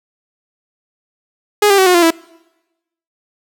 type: tone with pitch steps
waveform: sawtooth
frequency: 415.3 / 396.5 / 378.6 / 361.5 / 345.2 / 329.6 Hz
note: G#4 / G4 / F#4 / F#4 / F4 / E4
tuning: 0 / +20 / +40 / -40 / -20 / 0 cents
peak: -4 dBFS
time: 1.62-2.106 s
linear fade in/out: 5 ms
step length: 81 ms
effects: noise-tail reverb RT60 1.0 s tail -25 dB re dry